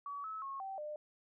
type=tone with pitch steps; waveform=sine; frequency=1136 / 1297 / 1091 / 774 / 601 Hz; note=C#6 / E6 / C#6 / G5 / D5; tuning=+42 / -28 / -28 / -22 / +40 cents; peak=-40 dBFS; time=0.06-0.96 s; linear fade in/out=2 ms; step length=180 ms; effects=none